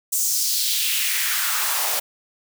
white noise with high-pass filter sweep, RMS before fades -22 dBFS, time 0.12-2 s, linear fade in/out 10 ms, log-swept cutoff 7700 to 630 Hz, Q 2.1, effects none

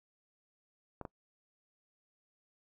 clicks, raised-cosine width 1 ms, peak -27 dBFS, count 2, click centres 1.013 / 1.052 s, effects noise-tail reverb RT60 0.1 s tail -24 dB re dry

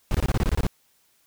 brown noise bursts, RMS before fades -21 dBFS, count 10, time 0.11-0.666 s, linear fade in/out 0 ms, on 34 ms, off 24 ms, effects white hiss -64 dBFS RMS until 1.26 s

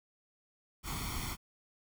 pink noise with comb filter, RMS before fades -38 dBFS, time 0.83-1.37 s, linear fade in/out 50 ms, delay 0.9 ms, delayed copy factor +0.75, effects none

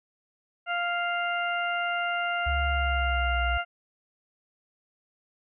harmonic tone, 698 Hz, F5, 1 cent flat, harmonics 1 / 2 / 3 / 4, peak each -30 / -29 / -35 / -35 dBFS, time 0.66-3.65 s, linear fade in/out 50 ms
sine tone with pitch glide, 70.3 to 61.55 Hz, C#2 to B1, +25 to -5 cents, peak -26 dBFS, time 2.46-3.58 s, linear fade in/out 10 ms, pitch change -230 cents, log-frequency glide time 2.67-3.43 s
effects none

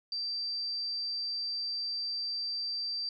sine tone, 4682 Hz, D8, 6 cents flat, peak -32 dBFS, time 0.12-3.09 s, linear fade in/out 2 ms, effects none

